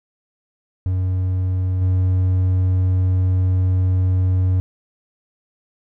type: tone with level steps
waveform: triangle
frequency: 92.5 Hz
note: F#2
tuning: in tune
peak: -15 / -12 dBFS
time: 0.86-4.6 s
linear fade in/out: 0 ms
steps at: 1.81 s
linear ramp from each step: 10 ms
effects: none